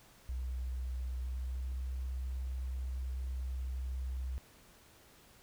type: tone with pitch glide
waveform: sine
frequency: 63 to 64.29 Hz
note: B1 to C2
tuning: +35 to -30 cents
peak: -35 dBFS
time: 0.29-4.38 s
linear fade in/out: 0 ms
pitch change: +35 cents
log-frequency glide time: 1.23-1.77 s
effects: pink hiss -61 dBFS RMS until 5.42 s